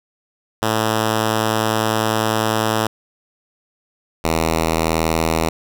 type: tone pair in turn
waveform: 5% pulse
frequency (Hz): 110 / 81.1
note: A2 / E2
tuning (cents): 0 / -28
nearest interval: perfect fourth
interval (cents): 528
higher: first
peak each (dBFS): -5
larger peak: neither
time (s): 0.62-2.87 / 4.24-5.49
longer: first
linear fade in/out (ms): 5
effects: none